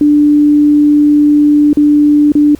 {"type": "tone with dropouts", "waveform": "sine", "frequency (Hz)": 294.8, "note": "D4", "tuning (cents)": 7, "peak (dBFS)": -4, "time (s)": [0.01, 2.55], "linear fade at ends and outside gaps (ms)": 2, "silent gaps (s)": [[1.731, 1.771], [2.32, 2.352]], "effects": ["added 70 Hz sine -37 dBFS peak until 2.59 s", "pink hiss -42 dBFS RMS until 2.59 s"]}